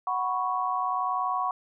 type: chord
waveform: sine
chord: F# suspended fourth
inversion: none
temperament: equal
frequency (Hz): 740 / 987.8 / 1108.7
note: F#5 / B5 / C#6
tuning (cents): 0 / 0 / 0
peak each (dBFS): -30 / -31 / -28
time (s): 0.07-1.51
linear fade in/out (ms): 2
effects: none